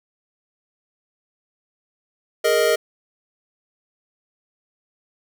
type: chord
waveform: square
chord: Ab suspended second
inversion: none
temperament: equal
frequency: 415.3 / 466.2 / 622.3 Hz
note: Ab4 / Bb4 / Eb5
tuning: 0 / 0 / 0 cents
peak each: -23 / -20 / -20 dBFS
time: 2.44-2.76 s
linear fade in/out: 10 ms
effects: none